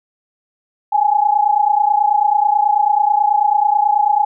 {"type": "tone pair together", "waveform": "sine", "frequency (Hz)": [817.8, 847], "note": ["G#5", "G#5"], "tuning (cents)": [-27, 34], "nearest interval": "minor second", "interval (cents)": 61, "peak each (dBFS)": -14, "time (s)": [0.92, 4.25], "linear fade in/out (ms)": 10, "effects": []}